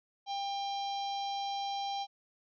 harmonic tone, 796 Hz, G5, 26 cents sharp, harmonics 1 / 3 / 4 / 5 / 6 / 7 / 8, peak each -34 / -52 / -44 / -45 / -54 / -49 / -60 dBFS, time 0.26-2.07 s, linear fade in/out 50 ms, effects none

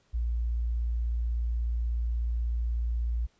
sine tone, 58.2 Hz, A#1, 2 cents flat, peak -26 dBFS, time 0.13-3.27 s, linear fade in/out 20 ms, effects pink hiss -68 dBFS RMS until 3.39 s + resampled to 16000 Hz

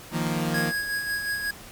sawtooth chord, Eb suspended second, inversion none, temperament equal, 155.56 / 174.61 / 233.1 Hz, Eb3 / F3 / Bb3, 0 / 0 / 0 cents, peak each -24 / -25 / -25 dBFS, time 0.11-0.73 s, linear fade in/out 50 ms
square tone with tremolo, 1655 Hz, G#6, 6 cents flat, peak -25 dBFS, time 0.54-1.51 s, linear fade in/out 5 ms, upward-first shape sine, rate 5.5 Hz, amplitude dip 45%
effects pink hiss -44 dBFS RMS until 1.71 s + MP3 96 kbps

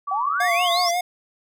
sine tone with pitch glide, 1148 to 1092.4 Hz, D6 to C#6, -40 to -26 cents, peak -24 dBFS, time 0.07-0.89 s, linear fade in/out 10 ms, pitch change -86 cents, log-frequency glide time 0.43-0.66 s
sine exponential sweep, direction up, 740 to 5910 Hz, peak -22 dBFS, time 0.11-0.91 s, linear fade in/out 5 ms
square tone with vibrato, 702 Hz, F5, 9 cents sharp, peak -21 dBFS, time 0.4-1.01 s, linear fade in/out 5 ms, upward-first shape sine, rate 5.5 Hz, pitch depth 46 cents each way
effects none

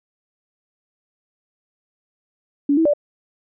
sine tone with pitch steps, 285.1 / 324.6 / 585 Hz, C#4 / E4 / D5, +49 / -27 / -7 cents, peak -13 dBFS, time 2.69-2.936 s, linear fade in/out 5 ms, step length 82 ms, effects none

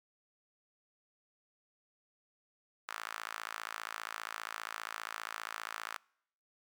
sawtooth tone with high-pass filter, 55 Hz, A1, in tune, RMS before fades -43 dBFS, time 2.88-5.97 s, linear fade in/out 5 ms, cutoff 1300 Hz, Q 2.5, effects noise-tail reverb RT60 0.7 s tail -26 dB re dry

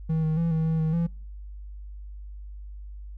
triangle tone with pitch steps, 159.8 / 157.2 / 167 / 159.9 / 161 / 158.4 / 168.8 Hz, D#3 / D#3 / E3 / D#3 / E3 / D#3 / E3, +47 / +18 / +23 / +48 / -41 / +31 / +41 cents, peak -20 dBFS, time 0.09-1.07 s, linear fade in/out 10 ms, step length 140 ms, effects noise-tail reverb RT60 0.4 s tail -25 dB re dry + added 50 Hz sine -37 dBFS peak until 3.17 s

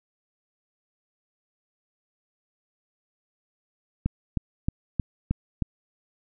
click train, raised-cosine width 5 ms, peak -11 dBFS, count 6, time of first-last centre 4.06-5.622 s, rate 3.2 Hz, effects none

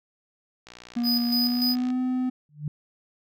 click train, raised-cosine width 0.2 ms, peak -26 dBFS, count 75, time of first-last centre 0.67-1.903 s, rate 60 Hz
triangle tone with pitch glide, 238.6 to 254.3 Hz, A#3 to C4, +41 to -49 cents, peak -21 dBFS, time 0.96-2.3 s, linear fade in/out 10 ms, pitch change +110 cents, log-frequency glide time 1.28-2 s
square tone with tremolo, 4978 Hz, D#8, in tune, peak -23 dBFS, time 1.03-1.76 s, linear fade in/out 50 ms, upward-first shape square, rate 3.4 Hz, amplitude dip 60%
sine tone with exponential growth, 148.8 Hz, D3, 23 cents sharp, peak -23 dBFS, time 2.49-2.68 s, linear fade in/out 2 ms, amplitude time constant 41 ms
effects none

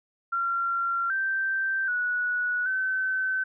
sine tone with pitch steps, 1374 / 1562 / 1468 / 1529 Hz, F6 / G6 / F#6 / G6, -29 / -7 / -14 / -44 cents, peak -24 dBFS, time 0.32-3.44 s, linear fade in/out 10 ms, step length 780 ms, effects none

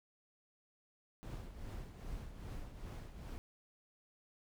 brown noise with tremolo, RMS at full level -44 dBFS, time 1.23-3.38 s, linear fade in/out 0 ms, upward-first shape triangle, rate 2.5 Hz, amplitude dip 65%, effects none

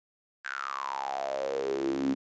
sawtooth tone with high-pass filter sweep, 68 Hz, C#2, 33 cents flat, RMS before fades -32 dBFS, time 0.44-2.15 s, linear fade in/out 20 ms, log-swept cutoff 1600 to 250 Hz, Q 9.8, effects resampled to 16000 Hz

